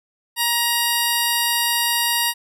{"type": "tone with notch filter", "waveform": "5% pulse", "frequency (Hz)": 945, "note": "A#5", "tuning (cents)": 23, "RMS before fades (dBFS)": -20, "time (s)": [0.36, 2.34], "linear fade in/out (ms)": 50, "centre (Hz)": 6600, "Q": 1.9, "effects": []}